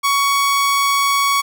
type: tone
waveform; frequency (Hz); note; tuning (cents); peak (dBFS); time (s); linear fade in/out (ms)
sawtooth; 1119; C#6; +16; -10; 0.03-1.42; 20
effects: none